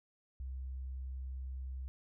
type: tone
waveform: sine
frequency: 65.1 Hz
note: C2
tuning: 8 cents flat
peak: -39 dBFS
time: 0.4-1.88 s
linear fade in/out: 0 ms
effects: none